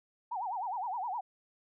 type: tone with vibrato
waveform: sine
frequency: 846 Hz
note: G#5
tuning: 32 cents sharp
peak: -33 dBFS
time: 0.31-1.21 s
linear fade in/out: 10 ms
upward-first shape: sine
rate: 9.7 Hz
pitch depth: 260 cents each way
effects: none